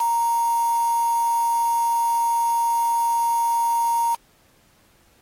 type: tone with quantisation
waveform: sine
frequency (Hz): 932.3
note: A#5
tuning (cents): 0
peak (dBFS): -18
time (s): 0-4.15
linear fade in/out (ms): 5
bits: 5
effects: pink hiss -59 dBFS RMS until 5.21 s + AAC 48 kbps